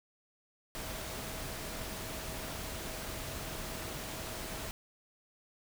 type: tone in noise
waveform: sine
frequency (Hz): 642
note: E5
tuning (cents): -46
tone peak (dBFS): -51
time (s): 0.75-4.71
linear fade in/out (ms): 0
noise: pink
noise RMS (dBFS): -41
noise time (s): 0.75-4.71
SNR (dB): -13
effects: none